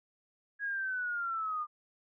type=linear sweep; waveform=sine; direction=down; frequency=1661.2 to 1201 Hz; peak=-32 dBFS; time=0.59-1.67 s; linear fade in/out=50 ms; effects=none